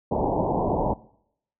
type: low-pass noise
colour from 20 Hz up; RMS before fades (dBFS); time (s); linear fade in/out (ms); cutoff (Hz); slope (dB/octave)
white; -24; 0.11-0.94; 10; 950; 96
effects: noise-tail reverb RT60 0.7 s tail -21 dB re dry